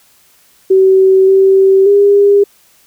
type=tone with pitch steps; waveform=sine; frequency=380.9 / 385.6 / 403.7 Hz; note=G4 / G4 / G#4; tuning=-50 / -28 / -49 cents; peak=-4 dBFS; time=0.7-2.44 s; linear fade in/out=10 ms; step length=580 ms; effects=white hiss -49 dBFS RMS until 2.86 s